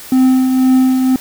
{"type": "tone with tremolo", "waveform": "triangle", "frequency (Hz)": 258.9, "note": "C4", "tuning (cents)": -18, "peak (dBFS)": -4, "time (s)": [0.12, 1.16], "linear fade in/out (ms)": 2, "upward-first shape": "triangle", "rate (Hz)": 2, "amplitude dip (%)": 45, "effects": ["white hiss -33 dBFS RMS until 1.2 s"]}